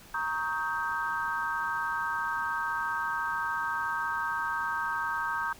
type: chord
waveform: sine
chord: Eb dominant seventh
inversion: second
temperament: equal with one note detuned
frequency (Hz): 932.3 / 1108.7 / 1262.6 / 1568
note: Bb5 / Db6 / Eb6 / G6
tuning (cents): 0 / 0 / +25 / 0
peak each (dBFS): -34 / -37 / -35 / -32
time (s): 0.14-5.53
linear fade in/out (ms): 5
effects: pink hiss -52 dBFS RMS until 5.59 s